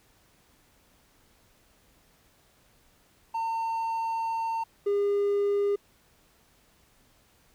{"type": "tone pair in turn", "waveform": "triangle", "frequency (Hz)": [907, 405.1], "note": ["A#5", "G#4"], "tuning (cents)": [-48, -43], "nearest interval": "octave + major second", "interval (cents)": 1395, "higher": "first", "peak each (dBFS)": [-25, -20], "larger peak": "second", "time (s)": [[3.34, 4.64], [4.86, 5.76]], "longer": "first", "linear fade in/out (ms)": 10, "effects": ["tanh soft clip ceiling -17 dBFS", "pink hiss -63 dBFS RMS until 7.54 s"]}